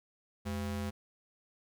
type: ring-modulated tone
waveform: square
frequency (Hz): 149.2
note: D3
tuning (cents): +28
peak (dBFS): -32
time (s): 0.45-0.91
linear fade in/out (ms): 20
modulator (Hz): 62.4
effects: none